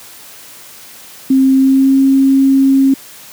sine tone with pitch glide, 265.8 to 270.1 Hz, C4 to C#4, +27 to -45 cents, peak -6 dBFS, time 1.3-2.94 s, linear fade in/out 5 ms, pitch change +28 cents, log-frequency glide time 1.52-1.99 s, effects white hiss -36 dBFS RMS until 3.32 s + high-pass 100 Hz 12 dB/octave

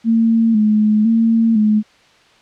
sine tone with vibrato, 220 Hz, A3, in tune, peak -10 dBFS, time 0.04-1.83 s, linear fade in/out 50 ms, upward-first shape square, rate 0.99 Hz, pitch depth 55 cents each way, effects white hiss -50 dBFS RMS until 2.41 s + low-pass 4000 Hz 12 dB/octave

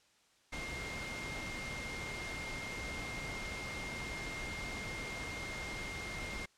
sine tone in noise, 2122 Hz, C7, 24 cents sharp, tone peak -43 dBFS, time 0.52-6.46 s, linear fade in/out 10 ms, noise pink, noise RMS -43 dBFS, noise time 0.52-6.46 s, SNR -3 dB, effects white hiss -69 dBFS RMS until 6.57 s + low-pass 7000 Hz 12 dB/octave

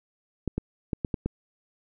clicks, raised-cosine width 3 ms, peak -14 dBFS, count 6, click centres 0.477 / 0.58 / 0.932 / 1.048 / 1.142 / 1.26 s, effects none

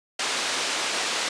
white band-pass noise, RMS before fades -27 dBFS, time 0.19-1.29 s, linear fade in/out 5 ms, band 320 to 5100 Hz, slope 12 dB/octave, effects resampled to 22050 Hz

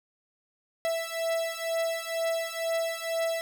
45% pulse beating tone pair, 659.3 / 661.4 Hz, E5 / E5, 0 / +6 cents, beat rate 2.1 Hz, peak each -31 dBFS, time 0.85-3.41 s, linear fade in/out 0 ms, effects none

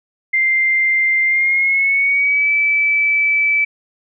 sine tone with pitch glide, 2093 to 2309 Hz, C7 to D7, 0 to -30 cents, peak -12 dBFS, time 0.33-3.65 s, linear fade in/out 10 ms, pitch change +170 cents, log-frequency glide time 1.24-2.51 s, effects none

